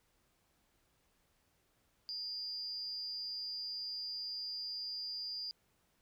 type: tone with amplitude modulation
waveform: sine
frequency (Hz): 4800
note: D8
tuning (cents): +37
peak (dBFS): -35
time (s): 2.09-5.51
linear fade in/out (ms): 0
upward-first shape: sine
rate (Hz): 218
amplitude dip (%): 75
effects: tanh soft clip ceiling -31 dBFS + pink hiss -75 dBFS RMS until 6.01 s